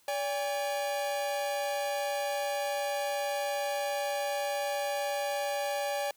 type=tone pair together; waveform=45% pulse; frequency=573 / 810.3 Hz; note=D5 / G#5; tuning=-43 / -43 cents; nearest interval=tritone; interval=600 cents; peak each=-32 / -34 dBFS; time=0.08-6.11 s; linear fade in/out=2 ms; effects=white hiss -65 dBFS RMS until 6.16 s